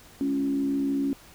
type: tone with frequency modulation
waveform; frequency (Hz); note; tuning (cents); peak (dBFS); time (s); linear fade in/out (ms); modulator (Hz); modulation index
sine; 277.2; C#4; 0; -23; 0.21-1.13; 0; 66.3; 0.53
effects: pink hiss -51 dBFS RMS until 1.34 s